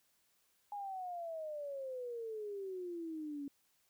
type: exponential sweep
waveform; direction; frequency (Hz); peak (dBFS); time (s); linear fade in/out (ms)
sine; down; 830.6 to 278; -40; 0.72-3.48; 2
effects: white hiss -75 dBFS RMS until 3.89 s